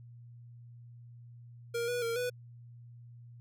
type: tone with pitch steps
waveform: square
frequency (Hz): 469.4 / 486.4 / 462.3 / 493.3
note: A#4 / B4 / A#4 / B4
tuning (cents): +12 / -26 / -14 / -2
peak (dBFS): -32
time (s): 1.74-2.3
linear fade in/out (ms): 10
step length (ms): 140
effects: added 119 Hz sine -49 dBFS peak until 3.4 s